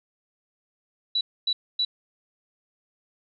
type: tone bursts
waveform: sine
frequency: 3939 Hz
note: B7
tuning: 5 cents flat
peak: -21 dBFS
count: 3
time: 1.15-1.85 s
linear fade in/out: 5 ms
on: 60 ms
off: 260 ms
effects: none